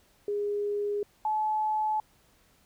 sine tone pair in turn, 410.8 / 860.2 Hz, G#4 / A5, -19 / -39 cents, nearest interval octave + minor second, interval 1280 cents, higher second, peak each -27 / -25 dBFS, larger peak second, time 0.28-1.03 / 1.25-2 s, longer neither, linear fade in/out 2 ms, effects pink hiss -64 dBFS RMS until 2.65 s

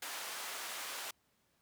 pink band-pass noise, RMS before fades -43 dBFS, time 0.02-1.11 s, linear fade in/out 5 ms, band 820 to 16000 Hz, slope 12 dB/octave, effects pink hiss -75 dBFS RMS until 1.61 s + high-pass 80 Hz 12 dB/octave

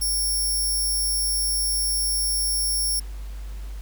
10% pulse tone, 5480 Hz, F8, 34 cents flat, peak -16 dBFS, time 0.01-3 s, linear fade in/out 10 ms, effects added 50 Hz sine -31 dBFS peak until 3.81 s + pink hiss -50 dBFS RMS until 3.81 s

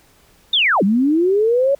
sine linear two-way sweep, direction down then up, 3729 to 184.3 to 568 Hz, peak -12 dBFS, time 0.53-1.75 s, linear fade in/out 5 ms, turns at 0.83 s, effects pink hiss -53 dBFS RMS until 1.79 s

